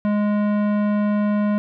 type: tone with tanh clipping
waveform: sine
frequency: 207.7 Hz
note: G#3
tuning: in tune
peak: -19 dBFS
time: 0.05-1.58 s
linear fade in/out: 0 ms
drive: 16 dB
effects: none